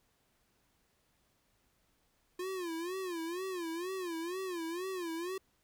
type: tone with vibrato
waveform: square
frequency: 352.6 Hz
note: F4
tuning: 17 cents sharp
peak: -37 dBFS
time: 2.39-5.38 s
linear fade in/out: 5 ms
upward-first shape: sine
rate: 2.1 Hz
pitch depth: 140 cents each way
effects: pink hiss -74 dBFS RMS until 5.63 s